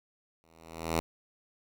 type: tone with exponential growth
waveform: 5% pulse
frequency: 81.9 Hz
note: E2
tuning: 11 cents flat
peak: -14 dBFS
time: 0.44-1 s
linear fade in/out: 0 ms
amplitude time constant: 120 ms
effects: none